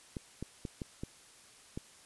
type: clicks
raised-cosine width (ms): 3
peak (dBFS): -25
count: 6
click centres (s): 0.168 / 0.426 / 0.652 / 0.818 / 1.035 / 1.775
effects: white hiss -58 dBFS RMS until 2.05 s + resampled to 24000 Hz